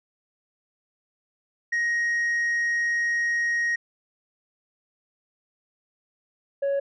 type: tone pair in turn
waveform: sine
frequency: 1879 / 557 Hz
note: A#6 / C#5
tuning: +13 / +8 cents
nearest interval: octave + major sixth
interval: 2105 cents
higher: first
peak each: -19 dBFS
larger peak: neither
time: 1.72-3.76 / 6.62-6.8 s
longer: first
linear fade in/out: 10 ms
effects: tanh soft clip ceiling -21 dBFS